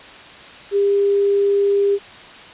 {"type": "tone", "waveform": "sine", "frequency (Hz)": 401.1, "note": "G4", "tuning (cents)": 40, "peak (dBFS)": -13, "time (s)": [0.71, 1.99], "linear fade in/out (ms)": 50, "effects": ["white hiss -39 dBFS RMS until 2.53 s", "resampled to 8000 Hz"]}